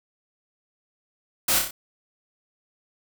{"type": "noise with echo", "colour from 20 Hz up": "white", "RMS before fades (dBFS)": -22, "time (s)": [1.48, 1.59], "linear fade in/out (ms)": 5, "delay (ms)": 30, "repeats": 4, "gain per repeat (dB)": -4, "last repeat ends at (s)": 1.71, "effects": []}